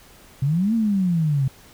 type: exponential two-way sweep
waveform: sine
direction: up then down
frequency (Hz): 130.2 to 233.1 to 130.2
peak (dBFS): -17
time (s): 0.42-1.48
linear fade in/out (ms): 5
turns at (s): 0.74
effects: pink hiss -49 dBFS RMS until 1.73 s